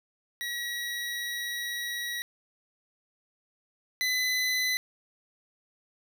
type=tone pair in turn; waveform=25% pulse; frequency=1916 / 2011 Hz; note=A#6 / B6; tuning=+47 / +31 cents; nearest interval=minor second; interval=84 cents; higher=second; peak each=-28 / -22 dBFS; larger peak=second; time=0.41-2.22 / 4.01-4.77 s; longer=first; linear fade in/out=0 ms; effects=none